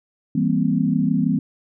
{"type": "chord", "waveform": "sine", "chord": "C dominant seventh", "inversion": "first", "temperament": "just", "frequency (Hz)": [163.52, 196.22, 235.5, 261.6], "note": ["E3", "G3", "Bb3", "C4"], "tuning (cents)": [-14, 2, 18, 0], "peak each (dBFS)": -22, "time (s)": [0.35, 1.39], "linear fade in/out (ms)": 5, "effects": []}